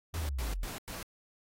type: linear sweep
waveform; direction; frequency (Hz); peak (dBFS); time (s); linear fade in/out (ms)
sine; down; 88.3 to 32.7; -32; 0.13-0.69; 50
type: noise bursts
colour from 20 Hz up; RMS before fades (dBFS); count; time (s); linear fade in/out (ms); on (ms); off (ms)
pink; -42; 4; 0.14-1.028; 0; 150; 96
effects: AAC 48 kbps